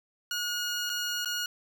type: tone with dropouts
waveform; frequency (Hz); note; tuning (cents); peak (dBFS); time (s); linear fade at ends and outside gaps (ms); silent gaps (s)
15% pulse; 1441; F#6; -46; -23; 0.31-1.46; 2; 0.895-0.898 / 1.248-1.257
effects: none